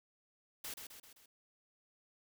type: noise with echo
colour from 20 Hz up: white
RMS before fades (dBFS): -44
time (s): 0.64-0.74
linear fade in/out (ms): 5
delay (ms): 130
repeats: 4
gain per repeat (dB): -5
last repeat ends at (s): 1.26
effects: none